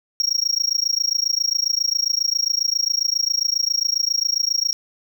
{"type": "tone with amplitude modulation", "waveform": "triangle", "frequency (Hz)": 5588, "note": "F8", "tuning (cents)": 0, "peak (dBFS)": -13, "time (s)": [0.2, 4.73], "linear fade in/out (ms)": 0, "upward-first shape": "sine", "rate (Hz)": 27.4, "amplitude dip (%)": 100, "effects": []}